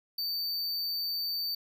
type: tone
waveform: square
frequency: 4584 Hz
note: D8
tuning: 43 cents flat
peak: -31 dBFS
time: 0.18-1.55 s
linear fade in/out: 5 ms
effects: none